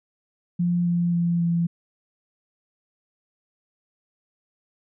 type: tone with pitch steps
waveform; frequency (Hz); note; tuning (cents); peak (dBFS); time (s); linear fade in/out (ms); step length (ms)
sine; 174.61 / 173 / 171.41 / 169.84; F3 / F3 / F3 / F3; 0 / -16 / -32 / -48; -19; 0.59-1.67; 10; 270
effects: none